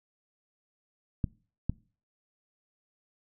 clicks, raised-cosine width 5 ms, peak -15 dBFS, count 2, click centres 1.242 / 1.696 s, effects noise-tail reverb RT60 0.4 s tail -23 dB re dry

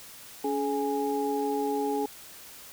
sine tone cluster, 281.5 / 423.7 / 828 Hz, C#4 / G#4 / G#5, +27 / +35 / -5 cents, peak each -31 / -29 / -31 dBFS, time 0.44-2.06 s, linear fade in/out 5 ms, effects white hiss -47 dBFS RMS until 2.72 s

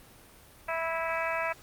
harmonic tone with a mistuned harmonic, 328.4 Hz, E4, 6 cents flat, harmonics 2 / 3 / 4 / 5 / 6 / 7 / 8, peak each -33 / -35 / -36 / -37 / -38 / -38 / -39 dBFS, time 0.68-1.53 s, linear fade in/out 10 ms, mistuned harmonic 8, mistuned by -23 cents, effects pink hiss -54 dBFS RMS until 1.62 s + Opus 32 kbps

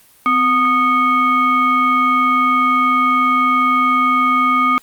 sine tone with frequency modulation, 1233 Hz, D#6, 16 cents flat, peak -11 dBFS, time 0.26-4.78 s, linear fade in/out 0 ms, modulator 977 Hz, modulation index 0.72, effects white hiss -49 dBFS RMS until 4.82 s + Opus 32 kbps

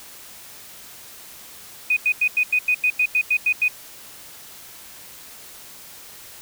sine tone bursts, 2489 Hz, D#7, in tune, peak -15 dBFS, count 12, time 1.9-3.682 s, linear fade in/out 5 ms, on 66 ms, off 90 ms, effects white hiss -42 dBFS RMS until 6.41 s

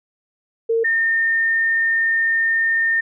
sine tone pair in turn, 455.8 / 1819 Hz, A#4 / A#6, -39 / -43 cents, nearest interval 2 octaves, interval 2396 cents, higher second, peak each -15 dBFS, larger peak neither, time 0.69-0.84 / 0.84-3.01 s, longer second, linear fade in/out 10 ms, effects none

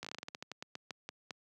slowing click train, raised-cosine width 0.2 ms, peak -24 dBFS, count 17, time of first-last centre 0.03-1.308 s, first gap 16 ms, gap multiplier 1.19, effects high-pass 150 Hz 12 dB/octave

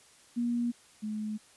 sine tone pair in turn, 238.7 / 213.8 Hz, A#3 / A3, +41 / -49 cents, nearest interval major second, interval 190 cents, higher first, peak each -27 / -32 dBFS, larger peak first, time 0.36-0.72 / 1.02-1.38 s, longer neither, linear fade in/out 20 ms, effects white hiss -59 dBFS RMS until 1.56 s + resampled to 24000 Hz

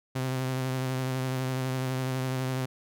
sawtooth tone with vibrato, 130 Hz, C3, 11 cents flat, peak -24 dBFS, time 0.15-2.66 s, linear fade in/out 10 ms, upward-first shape triangle, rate 12 Hz, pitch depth 29 cents each way, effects none

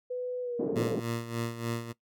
sine tone with pitch glide, 498.1 to 446.3 Hz, B4 to A4, +15 to +25 cents, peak -31 dBFS, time 0.1-0.96 s, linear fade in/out 10 ms, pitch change -190 cents, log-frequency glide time 0.42-0.79 s
white band-pass noise, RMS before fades -32 dBFS, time 0.59-1 s, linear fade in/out 5 ms, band 160 to 450 Hz, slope 24 dB/octave
15% pulse tone with tremolo, 116.54 Hz, A#2, in tune, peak -23 dBFS, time 0.75-1.93 s, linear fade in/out 20 ms, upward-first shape sine, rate 3.4 Hz, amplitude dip 70%
effects noise-tail reverb RT60 0.1 s tail -18 dB re dry

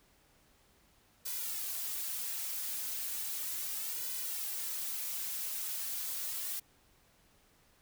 blue noise with flanger, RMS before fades -38 dBFS, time 1.25-6.6 s, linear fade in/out 10 ms, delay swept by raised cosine 2 to 4.8 ms, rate 0.35 Hz, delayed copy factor +0.9, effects pink hiss -67 dBFS RMS until 7.81 s

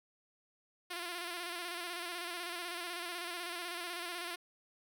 5% pulse tone with vibrato, 349.2 Hz, F4, in tune, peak -28 dBFS, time 0.9-4.36 s, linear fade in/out 10 ms, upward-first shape square, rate 16 Hz, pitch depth 43 cents each way, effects none

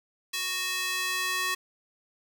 square tone with high-pass filter sweep, 370 Hz, F#4, in tune, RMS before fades -30 dBFS, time 0.33-1.55 s, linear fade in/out 10 ms, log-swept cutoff 2800 to 1500 Hz, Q 1.1, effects 8-bit

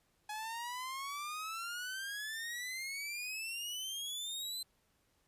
sawtooth exponential sweep, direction up, 839 to 4098 Hz, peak -36 dBFS, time 0.29-4.63 s, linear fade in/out 5 ms, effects pink hiss -75 dBFS RMS until 5.27 s + resampled to 32000 Hz

